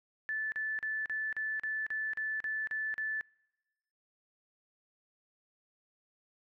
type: tone bursts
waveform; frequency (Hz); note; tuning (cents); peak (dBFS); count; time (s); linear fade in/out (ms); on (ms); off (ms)
sine; 1748; A6; -12; -32; 11; 0.29-3.21; 0; 230; 39
effects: noise-tail reverb RT60 1.0 s tail -26 dB re dry